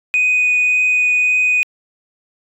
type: tone with vibrato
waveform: sine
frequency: 2489 Hz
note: D#7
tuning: in tune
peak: -10 dBFS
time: 0.14-1.63 s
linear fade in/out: 0 ms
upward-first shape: triangle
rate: 1.8 Hz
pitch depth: 8 cents each way
effects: tanh soft clip ceiling -9 dBFS